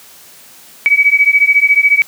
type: beating tone pair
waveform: sine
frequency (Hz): 2269 / 2283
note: C#7 / D7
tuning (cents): +40 / -50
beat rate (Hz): 14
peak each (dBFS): -10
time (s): 0.86-2.02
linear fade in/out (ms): 0
effects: white hiss -40 dBFS RMS until 2.07 s + high-pass 100 Hz 12 dB/octave